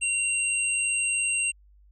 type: tone pair together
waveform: sine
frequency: 2756 / 8259 Hz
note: F7 / C9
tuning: -24 / -24 cents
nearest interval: octave + perfect fifth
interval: 1900 cents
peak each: -26 dBFS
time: 0.01-1.52 s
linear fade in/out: 20 ms
effects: added 50 Hz sine -53 dBFS peak until 1.91 s